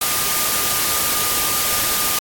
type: tone in noise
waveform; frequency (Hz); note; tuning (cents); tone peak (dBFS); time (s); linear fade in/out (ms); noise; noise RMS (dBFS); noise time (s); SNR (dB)
sine; 1212; D#6; -46; -29; 0.01-2.19; 5; white; -19; 0.01-2.19; -13
effects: AAC 64 kbps